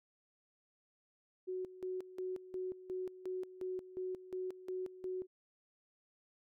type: tone with tremolo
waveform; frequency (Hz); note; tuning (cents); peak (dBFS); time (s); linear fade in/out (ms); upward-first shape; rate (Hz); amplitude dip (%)
sine; 370; F#4; 0; -37; 1.47-5.27; 20; square; 2.8; 80
effects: none